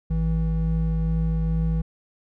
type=tone pair together; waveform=triangle; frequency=54.8 / 162.1 Hz; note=A1 / E3; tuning=-6 / -29 cents; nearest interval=octave + perfect fifth; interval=1877 cents; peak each=-21 dBFS; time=0.1-1.82 s; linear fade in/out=10 ms; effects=none